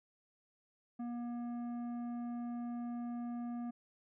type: tone with tanh clipping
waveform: triangle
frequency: 239.1 Hz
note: A#3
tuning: 44 cents sharp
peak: -40 dBFS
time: 0.99-3.71 s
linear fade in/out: 10 ms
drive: 14 dB
effects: none